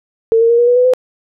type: tone with pitch steps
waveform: sine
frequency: 451.5 / 460.5 / 469.6 / 478.9 / 488.4 / 498.1 / 508 Hz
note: A4 / A#4 / A#4 / A#4 / B4 / B4 / B4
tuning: +45 / -21 / +13 / +47 / -19 / +15 / +49 cents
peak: -7 dBFS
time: 0.32-0.936 s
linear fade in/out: 0 ms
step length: 88 ms
effects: none